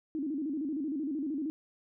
sine tone with vibrato, 292.5 Hz, D4, 7 cents flat, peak -31 dBFS, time 0.15-1.5 s, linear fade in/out 0 ms, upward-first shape square, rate 13 Hz, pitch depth 130 cents each way, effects none

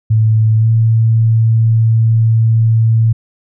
sine tone with pitch glide, 110 to 112.77 Hz, A2 to A2, 0 to +43 cents, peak -7 dBFS, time 0.1-3.13 s, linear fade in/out 10 ms, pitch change +43 cents, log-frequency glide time 0.58-0.67 s, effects none

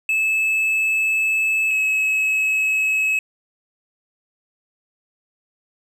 triangle tone pair in turn, 2608 / 2575 Hz, E7 / E7, -19 / -41 cents, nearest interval unison, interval 22 cents, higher first, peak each -15 / -15 dBFS, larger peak neither, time 0.09-1.71 / 1.71-3.19 s, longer first, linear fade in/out 2 ms, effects none

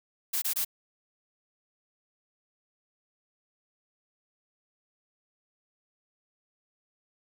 blue noise bursts, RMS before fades -29 dBFS, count 3, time 0.33-0.649 s, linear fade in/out 10 ms, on 91 ms, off 23 ms, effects none

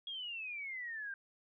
sine exponential sweep, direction down, 3322 to 1568 Hz, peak -40 dBFS, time 0.07-1.14 s, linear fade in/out 2 ms, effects none

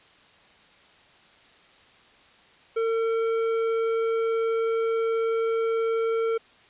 triangle tone with tanh clipping, 453.1 Hz, A#4, 49 cents flat, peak -24 dBFS, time 2.76-6.38 s, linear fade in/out 10 ms, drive 15 dB, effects white hiss -55 dBFS RMS until 6.69 s + resampled to 8000 Hz

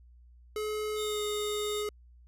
square tone with pitch glide, 426.5 to 419.4 Hz, G#4 to G#4, +46 to +17 cents, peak -32 dBFS, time 0.56-1.89 s, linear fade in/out 2 ms, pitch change -29 cents, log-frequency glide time 1-1.22 s
sawtooth tone, 3674 Hz, A#7, 26 cents flat, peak -34 dBFS, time 0.95-1.85 s, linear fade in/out 50 ms
effects added 60 Hz sine -53 dBFS peak until 2.27 s + resampled to 32000 Hz

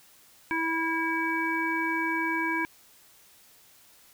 harmonic tone, 326.4 Hz, E4, 17 cents flat, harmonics 1 / 3 / 5 / 7, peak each -31 / -31 / -31 / -31 dBFS, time 0.51-2.65 s, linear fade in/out 0 ms, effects white hiss -57 dBFS RMS until 4.13 s

